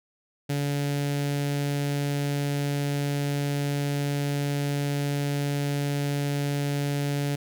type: tone with notch filter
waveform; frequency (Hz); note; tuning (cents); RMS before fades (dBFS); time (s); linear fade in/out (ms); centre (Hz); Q
sawtooth; 142.9; D3; -47; -27; 0.49-7.36; 10; 1100; 1.4
effects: none